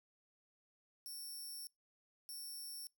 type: tone bursts at uneven times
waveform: 5% pulse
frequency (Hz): 5450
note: F8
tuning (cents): -43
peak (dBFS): -40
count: 2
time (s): 1.06-1.67 / 2.29-2.87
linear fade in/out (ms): 0
effects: noise-tail reverb RT60 0.2 s tail -25 dB re dry